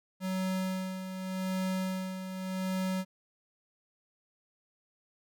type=tone with tremolo; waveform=square; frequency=187.4 Hz; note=F#3; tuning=22 cents sharp; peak=-30 dBFS; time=0.2-3.05 s; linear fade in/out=50 ms; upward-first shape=sine; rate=0.85 Hz; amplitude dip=60%; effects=none